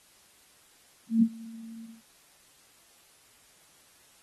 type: tone with ADSR envelope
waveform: sine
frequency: 226.6 Hz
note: A#3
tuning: 49 cents flat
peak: -17 dBFS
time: 1.09-2.02 s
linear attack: 130 ms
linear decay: 60 ms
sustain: -23 dB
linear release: 200 ms
effects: white hiss -60 dBFS RMS until 4.22 s + AAC 32 kbps